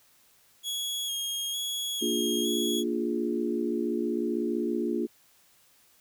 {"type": "tone with vibrato", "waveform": "sawtooth", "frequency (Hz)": 3300, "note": "G#7", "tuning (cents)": -12, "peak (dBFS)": -27, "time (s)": [0.63, 2.84], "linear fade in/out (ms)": 50, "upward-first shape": "square", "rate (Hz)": 1.1, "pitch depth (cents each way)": 24}
{"type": "chord", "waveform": "sine", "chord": "Bb dominant seventh", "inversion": "none", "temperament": "equal", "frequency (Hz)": [233.1, 293.7, 349.2, 415.3], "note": ["Bb3", "D4", "F4", "Ab4"], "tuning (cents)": [0, 0, 0, 0], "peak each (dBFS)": [-31, -33, -30, -34], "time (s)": [2.01, 5.07], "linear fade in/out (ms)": 20}
{"effects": ["white hiss -62 dBFS RMS until 6 s"]}